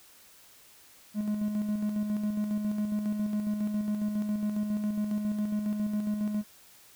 triangle tone with tremolo, 210 Hz, G#3, 19 cents sharp, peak -24 dBFS, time 1.14-6.44 s, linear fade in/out 50 ms, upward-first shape square, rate 7.3 Hz, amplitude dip 40%, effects white hiss -56 dBFS RMS until 6.95 s

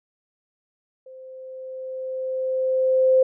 sine tone with level ramp, 520 Hz, C5, 11 cents flat, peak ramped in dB -40 to -12 dBFS, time 1.06-3.23 s, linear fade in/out 5 ms, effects none

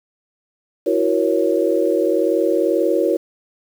sine chord, F# dominant seventh, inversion third, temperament equal with one note detuned, 329.6 / 370 / 472.7 / 554.4 Hz, E4 / F#4 / A#4 / C#5, 0 / 0 / +24 / 0 cents, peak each -20 dBFS, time 0.86-3.17 s, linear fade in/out 10 ms, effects 7-bit

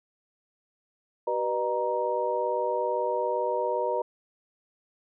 sine tone cluster, 381.8 / 489.4 / 607 / 938 Hz, G4 / B4 / D#5 / A#5, -46 / -16 / -43 / +11 cents, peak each -33 / -29 / -30 / -30 dBFS, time 1.27-4.02 s, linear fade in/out 5 ms, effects none

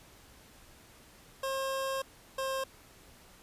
25% pulse tone pair in turn, 536 / 532.6 Hz, C5 / C5, +42 / +31 cents, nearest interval unison, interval 11 cents, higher first, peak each -28 dBFS, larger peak neither, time 1.43-2.02 / 2.38-2.64 s, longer first, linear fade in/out 5 ms, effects pink hiss -57 dBFS RMS until 3.42 s + resampled to 32000 Hz

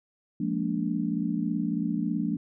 sine chord, Bb dominant seventh, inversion second, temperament just, 174.81 / 209.8 / 233.1 / 291.4 Hz, F3 / Ab3 / Bb3 / D4, +2 / +18 / 0 / -13 cents, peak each -31 dBFS, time 0.4-2.37 s, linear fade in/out 5 ms, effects none

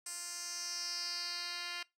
10% pulse tone with band-pass filter sweep, 349.2 Hz, F4, in tune, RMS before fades -41 dBFS, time 0.06-1.83 s, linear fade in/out 5 ms, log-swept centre 7900 to 3400 Hz, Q 3.9, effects noise-tail reverb RT60 0.2 s tail -22 dB re dry

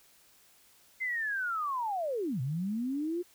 sine linear two-way sweep, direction down then up, 2093 to 120.9 to 360.7 Hz, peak -30 dBFS, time 1-3.23 s, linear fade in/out 20 ms, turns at 2.41 s, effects white hiss -62 dBFS RMS until 3.34 s

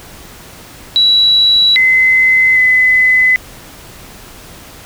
sine tone with pitch steps, 3918 / 2046 / 2020 Hz, B7 / C7 / B6, -15 / -39 / +39 cents, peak -6 dBFS, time 0.96-3.36 s, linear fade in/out 0 ms, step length 800 ms, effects pink hiss -35 dBFS RMS until 4.85 s

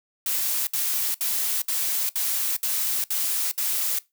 blue noise bursts, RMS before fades -25 dBFS, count 8, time 0.26-3.988 s, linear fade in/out 2 ms, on 410 ms, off 64 ms, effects noise-tail reverb RT60 0.2 s tail -20 dB re dry

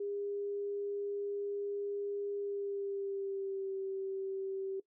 sine tone with pitch glide, 404.7 to 386.4 Hz, G#4 to G4, -45 to -25 cents, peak -35 dBFS, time 0-4.8 s, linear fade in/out 5 ms, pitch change -80 cents, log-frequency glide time 2.36-3.74 s, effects noise-tail reverb RT60 0.1 s tail -18 dB re dry

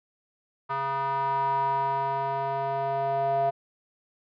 square tone with band-pass filter sweep, 137.1 Hz, C#3, 19 cents flat, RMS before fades -27 dBFS, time 0.69-3.51 s, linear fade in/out 20 ms, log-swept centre 1100 to 710 Hz, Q 6.9, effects resampled to 11025 Hz

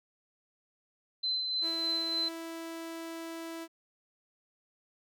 sine tone with tremolo, 4059 Hz, B7, 47 cents sharp, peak -28 dBFS, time 1.23-2.29 s, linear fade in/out 10 ms, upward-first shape sine, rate 3.3 Hz, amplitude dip 35%
sawtooth tone, 329.6 Hz, E4, in tune, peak -35 dBFS, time 1.61-3.68 s, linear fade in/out 50 ms
effects none

